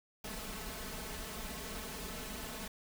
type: noise with comb filter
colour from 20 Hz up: pink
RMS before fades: -43 dBFS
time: 0.24-2.68 s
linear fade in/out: 5 ms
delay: 4.6 ms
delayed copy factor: +0.8
effects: none